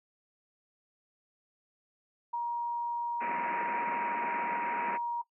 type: tone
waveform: sine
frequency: 947 Hz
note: A#5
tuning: 27 cents sharp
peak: -30 dBFS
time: 2.33-5.22 s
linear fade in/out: 10 ms
type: band-pass noise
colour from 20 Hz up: white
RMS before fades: -38 dBFS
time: 3.2-4.98 s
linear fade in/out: 20 ms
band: 170 to 2500 Hz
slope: 96 dB/octave
effects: noise-tail reverb RT60 0.1 s tail -19 dB re dry